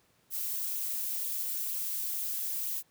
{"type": "noise with flanger", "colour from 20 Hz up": "violet", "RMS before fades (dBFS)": -34, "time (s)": [0.3, 2.83], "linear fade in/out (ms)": 50, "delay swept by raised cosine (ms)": [0.28, 4.68], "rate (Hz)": 2.1, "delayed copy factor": 0.5, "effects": ["pink hiss -68 dBFS RMS until 2.9 s", "high-pass 80 Hz 12 dB/octave"]}